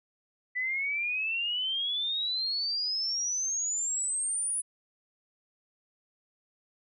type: exponential sweep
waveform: sine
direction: up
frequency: 1975.5 to 9956 Hz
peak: -28 dBFS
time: 0.55-4.62 s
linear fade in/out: 20 ms
effects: none